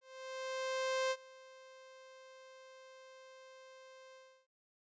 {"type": "tone with ADSR envelope", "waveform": "sawtooth", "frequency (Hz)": 523.3, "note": "C5", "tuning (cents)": 0, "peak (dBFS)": -28, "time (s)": [0.01, 4.47], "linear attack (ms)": 1100, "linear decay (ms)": 51, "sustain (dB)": -23, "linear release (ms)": 330, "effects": ["resampled to 16000 Hz"]}